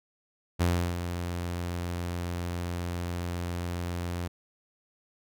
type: tone with ADSR envelope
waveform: sawtooth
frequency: 87.31 Hz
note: F2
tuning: in tune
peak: -18 dBFS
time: 0.59-4.28 s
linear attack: 22 ms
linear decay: 340 ms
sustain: -9 dB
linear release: 10 ms
effects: none